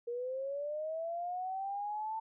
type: linear sweep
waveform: sine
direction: up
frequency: 468.8 to 893 Hz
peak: -35 dBFS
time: 0.07-2.2 s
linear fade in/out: 10 ms
effects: none